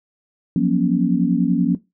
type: chord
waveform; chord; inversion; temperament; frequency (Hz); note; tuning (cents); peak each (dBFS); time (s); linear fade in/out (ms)
sine; Gb major seventh; third; equal with one note detuned; 174.61 / 185 / 238.3 / 277.2; F3 / Gb3 / Bb3 / Db4; 0 / 0 / +38 / 0; -20; 0.56-1.75; 2
effects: noise-tail reverb RT60 0.2 s tail -17 dB re dry